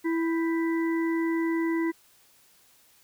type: harmonic tone with a mistuned harmonic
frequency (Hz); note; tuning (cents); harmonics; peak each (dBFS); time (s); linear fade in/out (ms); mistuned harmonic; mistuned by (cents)
330; E4; +2; 1 / 3 / 5 / 6; -24 / -37 / -45 / -36; 0.04-1.92; 20; 5; -86
effects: white hiss -60 dBFS RMS until 3.03 s